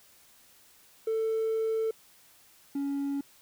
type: tone pair in turn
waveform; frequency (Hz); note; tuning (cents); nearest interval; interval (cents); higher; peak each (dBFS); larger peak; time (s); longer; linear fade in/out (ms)
triangle; 444.5 / 280; A4 / C#4; +18 / +18; minor sixth; 800; first; -23 / -26; first; 1.07-1.91 / 2.75-3.21; first; 5
effects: tanh soft clip ceiling -22 dBFS + white hiss -59 dBFS RMS until 3.41 s